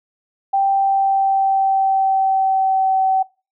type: tone with pitch glide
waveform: sine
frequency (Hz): 784 to 763.4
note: G5 to G5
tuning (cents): 0 to -46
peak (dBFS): -13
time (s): 0.53-3.23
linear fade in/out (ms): 10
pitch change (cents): -46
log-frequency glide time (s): 0.69-3.04
effects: noise-tail reverb RT60 0.3 s tail -22 dB re dry